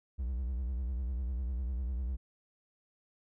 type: tone with vibrato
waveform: triangle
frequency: 62.8 Hz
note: B1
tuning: 30 cents sharp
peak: -30 dBFS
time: 0.18-2.17 s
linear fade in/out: 20 ms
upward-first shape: sine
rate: 10 Hz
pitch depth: 140 cents each way
effects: none